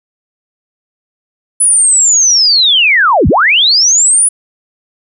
sine linear two-way sweep, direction down then up, 10040 to 47.45 to 10040 Hz, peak -5 dBFS, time 1.6-4.29 s, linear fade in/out 10 ms, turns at 3.28 s, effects none

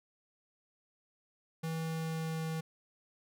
square tone with pitch glide, 162 to 160.6 Hz, E3 to E3, -30 to -45 cents, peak -35 dBFS, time 1.63-2.61 s, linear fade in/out 10 ms, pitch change -15 cents, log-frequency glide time 1.79-2.48 s, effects none

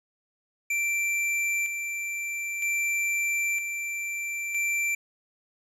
square tone with tremolo, 2349 Hz, D7, in tune, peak -25 dBFS, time 0.7-4.95 s, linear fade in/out 5 ms, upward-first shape square, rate 0.52 Hz, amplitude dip 45%, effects low-pass 11000 Hz 12 dB/octave + 10-bit

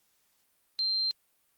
sine tone, 4152 Hz, C8, 14 cents flat, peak -26 dBFS, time 0.79-1.11 s, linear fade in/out 0 ms, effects white hiss -71 dBFS RMS until 1.57 s + Opus 48 kbps

